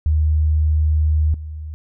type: tone with level steps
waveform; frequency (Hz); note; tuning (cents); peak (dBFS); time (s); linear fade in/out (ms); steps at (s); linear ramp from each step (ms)
sine; 77; D#2; -17; -13 / -27; 0.06-1.74; 0; 1.34; 2
effects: none